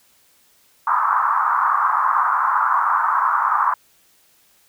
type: band-pass noise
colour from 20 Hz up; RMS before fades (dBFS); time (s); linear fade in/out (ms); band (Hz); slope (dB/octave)
white; -18; 0.87-3.74; 5; 940 to 1300; 48
effects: white hiss -57 dBFS RMS until 4.68 s